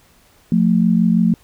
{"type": "tone pair together", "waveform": "sine", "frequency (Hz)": [177.3, 223.4], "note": ["F3", "A3"], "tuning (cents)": [26, 27], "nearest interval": "major third", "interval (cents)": 401, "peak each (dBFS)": -14, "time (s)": [0.52, 1.34], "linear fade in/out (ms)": 2, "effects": ["pink hiss -53 dBFS RMS until 1.43 s"]}